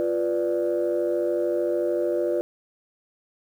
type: chord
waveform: sine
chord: B diminished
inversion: second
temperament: equal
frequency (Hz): 349.2 / 493.9 / 587.3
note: F4 / B4 / D5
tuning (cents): 0 / 0 / 0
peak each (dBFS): -24 / -26 / -25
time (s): 0-2.41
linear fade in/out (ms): 0
effects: tanh soft clip ceiling -15 dBFS + 9-bit